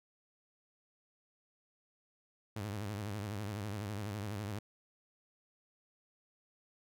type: tone with vibrato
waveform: sawtooth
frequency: 103.3 Hz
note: G#2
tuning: 9 cents flat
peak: -34 dBFS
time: 2.56-4.59 s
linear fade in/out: 5 ms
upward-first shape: sine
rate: 12 Hz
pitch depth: 110 cents each way
effects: none